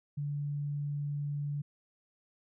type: tone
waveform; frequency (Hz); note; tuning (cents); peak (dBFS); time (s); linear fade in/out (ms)
sine; 144.8; D3; -24; -32; 0.17-1.62; 10
effects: none